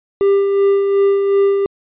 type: tone with tremolo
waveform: triangle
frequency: 396.9 Hz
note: G4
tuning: 22 cents sharp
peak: -7 dBFS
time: 0.21-1.66 s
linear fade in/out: 0 ms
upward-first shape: sine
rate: 2.7 Hz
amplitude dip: 40%
effects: resampled to 8000 Hz